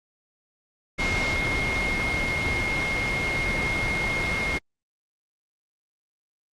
sine tone in noise, 2143 Hz, C7, 41 cents sharp, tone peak -25 dBFS, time 0.98-4.59 s, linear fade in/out 20 ms, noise pink, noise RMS -27 dBFS, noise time 0.98-4.59 s, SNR -1 dB, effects low-pass 5000 Hz 12 dB/octave + Opus 48 kbps

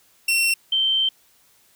sawtooth / sine tone pair in turn, 2716 / 3119 Hz, F7 / G7, -49 / -9 cents, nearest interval major second, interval 240 cents, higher second, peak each -14 / -17 dBFS, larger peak first, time 0.28-0.54 / 0.72-1.09 s, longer second, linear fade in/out 5 ms, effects white hiss -58 dBFS RMS until 1.75 s

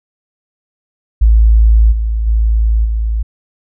sine tone with level steps, 55 Hz, A1, in tune, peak -4 / -12 / -8 / -12 dBFS, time 1.21-3.23 s, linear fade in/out 10 ms, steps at 1.91 / 2.26 / 2.84 s, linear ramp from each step 20 ms, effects none

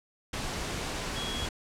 sine tone in noise, 3322 Hz, G#7, in tune, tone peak -36 dBFS, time 1.16-1.46 s, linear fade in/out 5 ms, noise pink, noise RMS -34 dBFS, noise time 0.33-1.49 s, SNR -5 dB, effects low-pass 8000 Hz 12 dB/octave

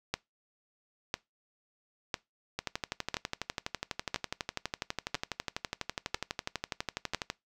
two click trains, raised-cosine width 0.2 ms, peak -12 / -15 dBFS, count 8 / 58, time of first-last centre 0.14-7.147 / 2.59-7.301 s, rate 0.999 / 12.1 Hz, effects noise-tail reverb RT60 0.2 s tail -22 dB re dry

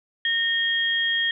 sine tone pair together, 1841 / 3248 Hz, A#6 / G#7, -22 / -39 cents, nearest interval minor seventh, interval 983 cents, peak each -23 dBFS, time 0.25-1.31 s, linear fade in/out 2 ms, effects none

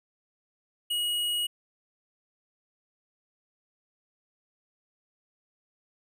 square tone, 2900 Hz, F#7, 35 cents flat, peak -27 dBFS, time 0.9-1.47 s, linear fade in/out 10 ms, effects none

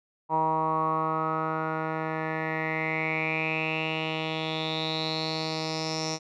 10% pulse tone with low-pass filter sweep, 158.7 Hz, D#3, 35 cents sharp, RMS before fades -29 dBFS, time 0.29-6.19 s, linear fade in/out 50 ms, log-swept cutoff 940 to 5700 Hz, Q 8.1, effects none

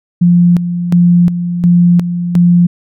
sine tone with tremolo, 174.61 Hz, F3, in tune, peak -4 dBFS, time 0.21-2.67 s, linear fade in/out 10 ms, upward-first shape square, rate 1.4 Hz, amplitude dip 65%, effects none

